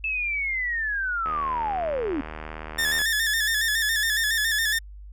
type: linear sweep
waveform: sine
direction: down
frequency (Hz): 2637 to 261.6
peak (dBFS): -24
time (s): 0.04-2.21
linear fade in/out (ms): 2
type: click train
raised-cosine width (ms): 0.5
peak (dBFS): -20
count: 138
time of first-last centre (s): 1.26-3.016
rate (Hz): 78
type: tone with vibrato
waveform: sawtooth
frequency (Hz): 1760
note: A6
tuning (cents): 0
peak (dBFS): -18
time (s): 2.78-4.79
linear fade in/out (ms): 10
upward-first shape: square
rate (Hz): 7.2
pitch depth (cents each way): 53
effects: added 50 Hz sine -39 dBFS peak until 5.12 s